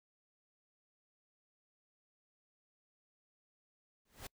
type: noise with exponential growth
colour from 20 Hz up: pink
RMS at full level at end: -42 dBFS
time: 4.05-4.27 s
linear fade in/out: 5 ms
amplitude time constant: 46 ms
effects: noise-tail reverb RT60 0.1 s tail -26 dB re dry